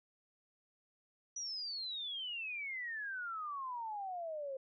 sine exponential sweep, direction down, 5920 to 523.3 Hz, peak -39 dBFS, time 1.36-4.57 s, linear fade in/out 5 ms, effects none

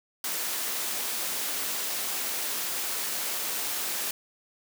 white high-pass noise, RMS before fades -31 dBFS, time 0.24-4.11 s, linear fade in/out 2 ms, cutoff 240 Hz, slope 12 dB/octave, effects none

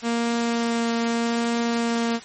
sawtooth tone with vibrato, 233.1 Hz, A#3, in tune, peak -17 dBFS, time 0.02-2.2 s, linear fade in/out 50 ms, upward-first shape triangle, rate 0.81 Hz, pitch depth 10 cents each way, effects white hiss -42 dBFS RMS until 2.24 s + MP3 32 kbps

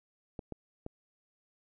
clicks, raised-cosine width 2 ms, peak -26 dBFS, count 3, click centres 0.392 / 0.523 / 0.864 s, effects none

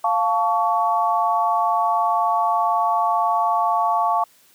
sine chord, F augmented, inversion none, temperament equal with one note detuned, 698.5 / 880 / 1125.5 Hz, F5 / A5 / C#6, 0 / 0 / +26 cents, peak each -21 dBFS, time 0.04-4.24 s, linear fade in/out 5 ms, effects white hiss -55 dBFS RMS until 4.54 s + high-pass 100 Hz 12 dB/octave

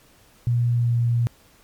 sine tone with pitch glide, 119.8 to 118.56 Hz, A#2 to A#2, +48 to +30 cents, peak -17 dBFS, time 0.47-1.27 s, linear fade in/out 0 ms, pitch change -18 cents, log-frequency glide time 0.71-0.95 s, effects pink hiss -55 dBFS RMS until 1.63 s + MP3 96 kbps

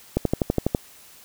click train, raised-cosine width 2 ms, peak -6 dBFS, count 8, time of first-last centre 0.17-0.749 s, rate 12.1 Hz, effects white hiss -49 dBFS RMS until 1.24 s

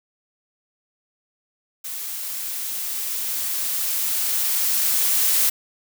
blue noise with level ramp, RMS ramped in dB -31 to -18 dBFS, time 1.84-5.5 s, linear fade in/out 10 ms, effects none

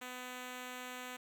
5% pulse tone, 250.9 Hz, B3, 28 cents sharp, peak -32 dBFS, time 0.01-1.17 s, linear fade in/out 10 ms, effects none

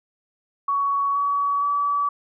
sine tone with pitch steps, 1121 / 1134 / 1147.2 Hz, C#6 / C#6 / D6, +19 / +39 / -41 cents, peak -19 dBFS, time 0.68-2.09 s, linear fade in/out 5 ms, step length 470 ms, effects none

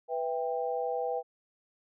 sine chord, E minor, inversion second, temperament just, 494.4 / 659.3 / 791.1 Hz, B4 / E5 / G5, +2 / 0 / +16 cents, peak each -32 / -36 / -34 dBFS, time 0.08-1.23 s, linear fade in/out 50 ms, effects none

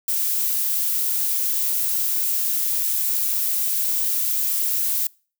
violet noise, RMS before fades -22 dBFS, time 0.08-5.07 s, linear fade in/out 2 ms, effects noise-tail reverb RT60 0.4 s tail -25 dB re dry

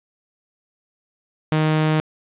sawtooth tone, 155.56 Hz, D#3, in tune, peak -12 dBFS, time 1.52-2 s, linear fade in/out 0 ms, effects resampled to 8000 Hz + 8-bit

